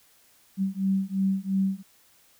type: beating tone pair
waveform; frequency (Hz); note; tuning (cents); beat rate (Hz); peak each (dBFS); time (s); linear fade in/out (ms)
sine; 191.4 / 194.3; G3 / G3; -41 / -15; 2.9; -26; 0.57-1.83; 50
effects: white hiss -60 dBFS RMS until 2.39 s